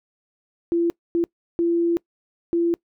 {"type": "tone bursts at uneven times", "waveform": "sine", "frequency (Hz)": 339.9, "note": "F4", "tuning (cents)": -47, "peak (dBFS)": -17, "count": 4, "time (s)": [[0.72, 0.9], [1.15, 1.24], [1.59, 1.97], [2.53, 2.74]], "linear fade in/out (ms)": 0, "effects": ["noise-tail reverb RT60 0.1 s tail -24 dB re dry"]}